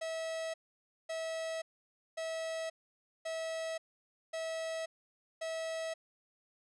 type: tone bursts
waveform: 45% pulse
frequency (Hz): 648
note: E5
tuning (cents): -30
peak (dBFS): -36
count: 6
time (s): 0.01-5.94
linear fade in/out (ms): 10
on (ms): 530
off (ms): 550
effects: resampled to 22050 Hz